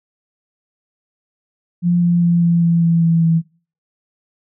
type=tone with pitch steps; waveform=sine; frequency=174.61 / 173.1 / 171.61 / 170.13 / 168.66 / 167.21 / 165.76 / 164.33 Hz; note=F3 / F3 / F3 / F3 / E3 / E3 / E3 / E3; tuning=0 / -15 / -30 / -45 / +40 / +25 / +10 / -5 cents; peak=-11 dBFS; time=1.82-3.42 s; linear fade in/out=50 ms; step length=200 ms; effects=noise-tail reverb RT60 0.4 s tail -20 dB re dry

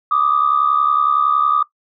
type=tone pair together; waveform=sine; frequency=1174.7 / 1245.5 Hz; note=D6 / D#6; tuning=0 / +1 cents; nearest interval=minor second; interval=101 cents; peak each=-15 dBFS; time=0.11-1.63 s; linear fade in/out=5 ms; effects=noise-tail reverb RT60 0.1 s tail -17 dB re dry + tanh soft clip ceiling -5 dBFS

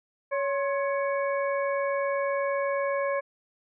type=harmonic tone with a mistuned harmonic; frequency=559 Hz; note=C#5; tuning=14 cents sharp; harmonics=1 / 2 / 3 / 4; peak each=-26 / -32 / -36 / -38 dBFS; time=0.31-3.21 s; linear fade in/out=20 ms; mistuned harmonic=2; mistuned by=-76 cents; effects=none

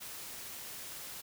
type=noise; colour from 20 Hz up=white; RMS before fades=-45 dBFS; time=0-1.22 s; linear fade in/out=20 ms; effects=none

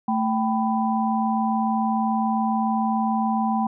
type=tone cluster; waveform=sine; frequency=221.5 / 778 / 995 Hz; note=A3 / G5 / B5; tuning=+12 / -13 / +13 cents; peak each=-22 / -24 / -28 dBFS; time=0.08-3.67 s; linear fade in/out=5 ms; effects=none

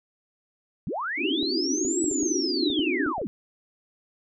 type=linear two-way sweep; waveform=sine; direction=up then down; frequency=112.4 to 7902 to 159.3 Hz; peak=-27 dBFS; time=0.87-3.27 s; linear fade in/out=0 ms; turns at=2.02 s
type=band-pass noise; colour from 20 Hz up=white; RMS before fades=-27 dBFS; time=1.17-3.14 s; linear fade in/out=50 ms; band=260 to 380 Hz; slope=96 dB/octave
type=clicks; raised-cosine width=2 ms; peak=-26 dBFS; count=10; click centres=1.43 / 1.851 / 2.042 / 2.113 / 2.231 / 2.702 / 2.793 / 3.063 / 3.181 / 3.216 s
effects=none

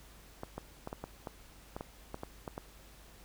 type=clicks; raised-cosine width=1 ms; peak=-25 dBFS; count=12; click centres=0.434 / 0.58 / 0.874 / 0.929 / 1.04 / 1.272 / 1.765 / 1.809 / 2.144 / 2.234 / 2.478 / 2.579 s; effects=added 50 Hz sine -57 dBFS peak until 3.24 s + pink hiss -58 dBFS RMS until 3.24 s

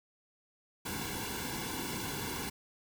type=noise with comb filter; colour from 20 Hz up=pink; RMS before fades=-38 dBFS; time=0.85-2.5 s; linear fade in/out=10 ms; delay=1.6 ms; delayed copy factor=-0.85; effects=none

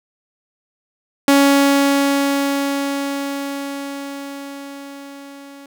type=tone with level ramp; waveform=sawtooth; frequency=279.3 Hz; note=C#4; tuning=13 cents sharp; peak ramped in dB=-5 to -33 dBFS; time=1.28-5.66 s; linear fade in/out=2 ms; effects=none

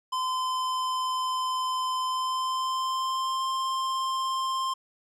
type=tone with pitch glide; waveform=square; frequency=1027 to 1052.8 Hz; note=C6 to C6; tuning=-33 to +10 cents; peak=-27 dBFS; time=0.12-4.74 s; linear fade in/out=10 ms; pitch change=+43 cents; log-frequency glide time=1.99-3.46 s; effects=low-pass 8000 Hz 12 dB/octave + 11-bit

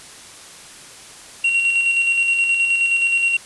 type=tone with tremolo; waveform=triangle; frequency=2747 Hz; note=F7; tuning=29 cents flat; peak=-12 dBFS; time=1.44-3.37 s; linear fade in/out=5 ms; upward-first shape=square; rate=9.5 Hz; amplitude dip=35%; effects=white hiss -40 dBFS RMS until 3.45 s + resampled to 24000 Hz

